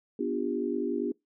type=chord; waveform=sine; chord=G dominant seventh; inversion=first; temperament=equal with one note detuned; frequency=246.9 / 293.7 / 349.2 / 399.8 Hz; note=B3 / D4 / F4 / G4; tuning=0 / 0 / 0 / +34 cents; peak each=-33 dBFS; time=0.19-1.12 s; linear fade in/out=5 ms; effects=noise-tail reverb RT60 0.2 s tail -25 dB re dry